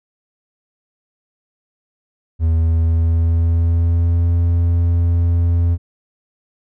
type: tone with pitch glide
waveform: triangle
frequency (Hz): 81.4 to 85.4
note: E2 to F2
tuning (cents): -21 to -38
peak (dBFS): -10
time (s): 2.39-5.78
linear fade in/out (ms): 50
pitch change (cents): +83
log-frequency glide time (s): 2.51-4.32
effects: none